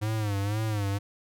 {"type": "tone with vibrato", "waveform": "square", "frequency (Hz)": 104.5, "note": "G#2", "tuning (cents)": 11, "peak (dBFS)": -27, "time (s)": [0.01, 0.99], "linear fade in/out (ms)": 20, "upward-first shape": "sine", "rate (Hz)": 2, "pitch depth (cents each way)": 98, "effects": []}